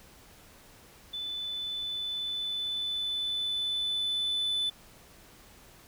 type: tone with level ramp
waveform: sine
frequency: 3502 Hz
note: A7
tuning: 9 cents flat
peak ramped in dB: -33 to -24 dBFS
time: 1.13-4.7 s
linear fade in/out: 10 ms
effects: tanh soft clip ceiling -26 dBFS + pink hiss -55 dBFS RMS until 5.87 s